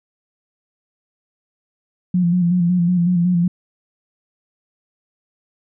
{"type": "tone with vibrato", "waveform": "sine", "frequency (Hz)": 176.1, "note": "F3", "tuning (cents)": 15, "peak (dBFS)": -13, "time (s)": [2.14, 3.48], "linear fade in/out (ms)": 5, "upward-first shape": "square", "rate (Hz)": 5.4, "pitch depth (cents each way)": 42, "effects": []}